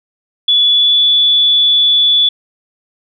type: tone with pitch glide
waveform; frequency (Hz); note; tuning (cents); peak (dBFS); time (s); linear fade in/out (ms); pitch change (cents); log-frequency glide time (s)
sine; 3428 to 3450; A7 to A7; -46 to -35; -7; 0.48-2.29; 5; +11; 0.72-1.01
effects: none